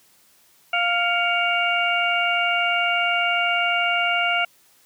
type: harmonic tone with a mistuned harmonic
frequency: 698.5 Hz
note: F5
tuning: in tune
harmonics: 1 / 2 / 3 / 4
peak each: -24 / -24 / -24 / -24 dBFS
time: 0.73-4.45 s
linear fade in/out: 5 ms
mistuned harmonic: 3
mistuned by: +120 cents
effects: white hiss -57 dBFS RMS until 4.85 s + high-pass 80 Hz 12 dB/octave